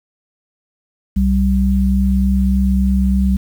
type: tone pair together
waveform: sine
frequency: 64.61 / 193.6 Hz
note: C2 / G3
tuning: -21 / -21 cents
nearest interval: octave + perfect fifth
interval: 1900 cents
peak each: -14 dBFS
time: 1.16-3.37 s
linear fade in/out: 10 ms
effects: 7-bit